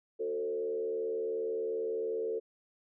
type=tone with frequency modulation; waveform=sine; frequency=447.7 Hz; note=A4; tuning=30 cents sharp; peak=-31 dBFS; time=0.19-2.4 s; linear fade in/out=20 ms; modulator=77.3 Hz; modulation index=0.78; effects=none